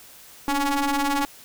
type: ring-modulated tone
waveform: sawtooth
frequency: 278.5 Hz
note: C#4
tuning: 8 cents sharp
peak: -14 dBFS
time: 0.48-1.25 s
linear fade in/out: 0 ms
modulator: 566 Hz
effects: white hiss -47 dBFS RMS until 1.44 s